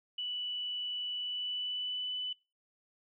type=tone with pitch glide; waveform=sine; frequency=2963 to 2994 Hz; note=F#7 to F#7; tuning=+2 to +20 cents; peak=-34 dBFS; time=0.18-2.33 s; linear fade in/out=5 ms; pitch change=+18 cents; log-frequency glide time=1.15-2.17 s; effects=noise-tail reverb RT60 0.3 s tail -23 dB re dry